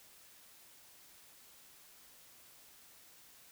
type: silence
effects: white hiss -60 dBFS RMS until 3.51 s